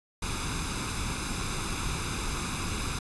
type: noise with comb filter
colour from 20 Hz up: pink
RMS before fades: -32 dBFS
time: 0.22-2.99 s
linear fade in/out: 5 ms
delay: 0.8 ms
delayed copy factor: +0.65
effects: resampled to 24000 Hz